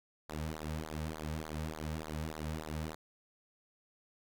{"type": "tone with flanger", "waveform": "sawtooth", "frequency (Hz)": 77.8, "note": "D#2", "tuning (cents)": 0, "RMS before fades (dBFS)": -40, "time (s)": [0.29, 2.95], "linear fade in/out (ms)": 5, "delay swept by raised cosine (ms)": [0.35, 2.95], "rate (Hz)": 3.4, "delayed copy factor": -1, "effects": []}